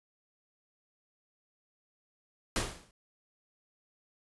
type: noise with exponential decay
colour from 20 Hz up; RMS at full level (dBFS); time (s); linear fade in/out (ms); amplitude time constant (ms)
pink; -27; 2.56-2.91; 2; 75
effects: resampled to 24000 Hz